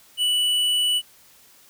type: tone with tanh clipping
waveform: sine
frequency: 2960 Hz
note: F#7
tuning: in tune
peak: -20 dBFS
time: 0.17-1.02 s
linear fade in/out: 50 ms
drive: 11 dB
effects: white hiss -53 dBFS RMS until 1.69 s